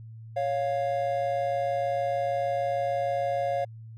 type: tone pair together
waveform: triangle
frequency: 554.4 / 700.9 Hz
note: C#5 / F5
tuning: 0 / +6 cents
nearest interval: major third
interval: 406 cents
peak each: -26 dBFS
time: 0.36-3.65 s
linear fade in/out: 10 ms
effects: added 112 Hz sine -41 dBFS peak until 3.97 s